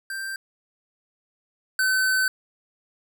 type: tone pair in turn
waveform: square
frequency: 1571 / 1524.5 Hz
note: G6 / G6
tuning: +3 / -49 cents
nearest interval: minor second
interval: 52 cents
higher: first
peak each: -30 / -20 dBFS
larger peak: second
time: 0.1-0.36 / 1.79-2.28 s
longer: second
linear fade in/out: 2 ms
effects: none